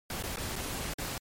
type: noise with dropouts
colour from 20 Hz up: pink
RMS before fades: -36 dBFS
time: 0.1-1.18 s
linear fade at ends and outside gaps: 2 ms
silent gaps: 0.226-0.236 / 0.36-0.369 / 0.557-0.561 / 0.937-0.984 s
effects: MP3 64 kbps